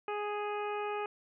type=harmonic tone; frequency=415.3 Hz; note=G#4; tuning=in tune; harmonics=1 / 2 / 3 / 4 / 5 / 6 / 7; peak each=-36 / -38 / -41 / -49 / -52 / -45 / -54 dBFS; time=0.08-1.06 s; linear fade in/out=2 ms; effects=none